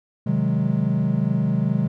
triangle chord, Ab dominant seventh, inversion first, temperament equal, 130.81 / 155.56 / 185 / 207.7 Hz, C3 / Eb3 / Gb3 / Ab3, 0 / 0 / 0 / 0 cents, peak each -22 dBFS, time 0.26-1.88 s, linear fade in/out 10 ms, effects none

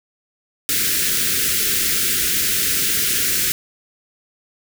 white band-stop noise, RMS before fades -19 dBFS, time 0.69-3.52 s, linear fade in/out 0 ms, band 470 to 1400 Hz, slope 48 dB/octave, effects none

